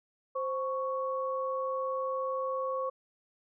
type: tone pair together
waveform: sine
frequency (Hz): 523.3 / 1110.7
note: C5 / C#6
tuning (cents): 0 / +3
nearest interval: octave + minor second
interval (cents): 1303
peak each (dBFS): -32 / -34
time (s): 0.35-2.9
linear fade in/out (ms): 10
effects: none